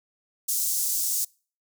pink high-pass noise, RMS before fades -26 dBFS, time 0.48-1.25 s, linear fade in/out 10 ms, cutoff 6200 Hz, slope 24 dB/octave, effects noise-tail reverb RT60 0.4 s tail -26 dB re dry

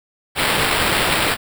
white noise with sample-and-hold, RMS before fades -18 dBFS, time 0.35-1.37 s, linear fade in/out 50 ms, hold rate 6300 Hz, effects none

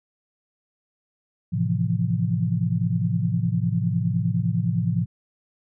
sine chord, F major seventh, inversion first, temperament equal, 110 / 130.81 / 164.81 / 174.61 Hz, A2 / C3 / E3 / F3, 0 / 0 / 0 / 0 cents, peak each -25 / -27 / -26 / -25 dBFS, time 1.52-5.06 s, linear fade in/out 20 ms, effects none

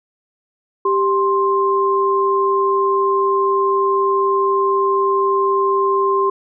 sine tone pair together, 392.6 / 1052 Hz, G4 / C6, +3 / +9 cents, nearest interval octave + perfect fourth, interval 1706 cents, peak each -16 dBFS, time 0.85-6.3 s, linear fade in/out 5 ms, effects none

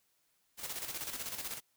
white noise with tremolo, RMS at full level -39 dBFS, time 0.57-1.61 s, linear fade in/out 50 ms, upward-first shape square, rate 16 Hz, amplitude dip 55%, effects white hiss -75 dBFS RMS until 1.76 s

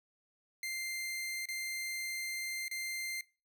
sawtooth tone with dropouts, 2093 Hz, C7, in tune, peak -33 dBFS, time 0.63-3.21 s, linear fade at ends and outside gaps 2 ms, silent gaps 1.456-1.486 / 2.682-2.712 s, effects noise-tail reverb RT60 0.3 s tail -21 dB re dry

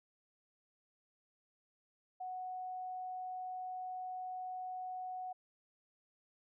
sine tone, 739 Hz, F#5, 2 cents flat, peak -40 dBFS, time 2.2-5.33 s, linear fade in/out 10 ms, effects none

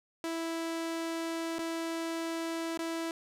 sawtooth tone with dropouts, 329.6 Hz, E4, in tune, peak -29 dBFS, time 0.24-3.11 s, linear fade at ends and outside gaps 1 ms, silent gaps 1.585-1.591 / 2.775-2.79 s, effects low-pass 11000 Hz 12 dB/octave + 10-bit

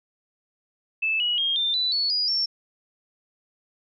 sine tone with pitch steps, 2626 / 2914 / 3233 / 3587 / 3980 / 4416 / 4900 / 5437 Hz, E7 / F#7 / G#7 / A7 / B7 / C#8 / D#8 / F8, -7 / -27 / -47 / +33 / +13 / -7 / -27 / -47 cents, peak -21 dBFS, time 1.02-2.46 s, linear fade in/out 10 ms, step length 180 ms, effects none

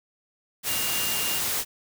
sine tone in noise, 2810 Hz, F7, 10 cents sharp, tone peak -32 dBFS, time 0.66-1.42 s, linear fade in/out 50 ms, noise white, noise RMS -27 dBFS, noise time 0.63-1.65 s, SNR -8 dB, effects none

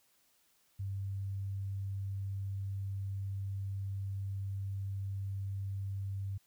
sine tone, 98 Hz, G2, in tune, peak -35 dBFS, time 0.79-6.38 s, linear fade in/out 10 ms, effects white hiss -71 dBFS RMS until 6.46 s

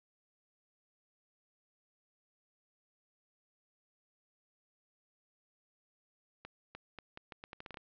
accelerating click train, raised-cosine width 0.3 ms, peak -29 dBFS, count 12, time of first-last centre 6.45-7.772 s, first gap 300 ms, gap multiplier 0.79, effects low-pass 4000 Hz 12 dB/octave

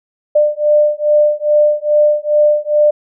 sine beating tone pair, 596 / 598.4 Hz, D5 / D5, +25 / +32 cents, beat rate 2.4 Hz, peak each -12 dBFS, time 0.35-2.91 s, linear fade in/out 10 ms, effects none

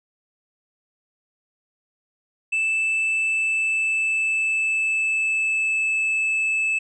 triangle tone with pitch glide, 2637 to 2617 Hz, E7 to E7, 0 to -13 cents, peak -18 dBFS, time 2.52-6.79 s, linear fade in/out 10 ms, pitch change -13 cents, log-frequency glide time 3.21-5.9 s, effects resampled to 24000 Hz

